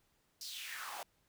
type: noise with high-pass filter sweep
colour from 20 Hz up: pink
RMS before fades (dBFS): -45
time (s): 0.41-1.03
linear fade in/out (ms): 2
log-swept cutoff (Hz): 5300 to 660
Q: 3.6
effects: pink hiss -75 dBFS RMS until 1.28 s